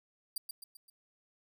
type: tone with echo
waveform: 5% pulse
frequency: 4755 Hz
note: D8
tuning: 21 cents sharp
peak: -26 dBFS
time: 0.36-0.38 s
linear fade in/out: 5 ms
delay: 130 ms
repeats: 4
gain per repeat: -6 dB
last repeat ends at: 0.9 s
effects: none